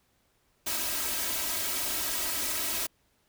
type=noise with comb filter; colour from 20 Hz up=white; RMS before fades=-31 dBFS; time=0.66-2.87 s; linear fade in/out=10 ms; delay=3.1 ms; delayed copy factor=+0.85; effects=pink hiss -70 dBFS RMS until 3.28 s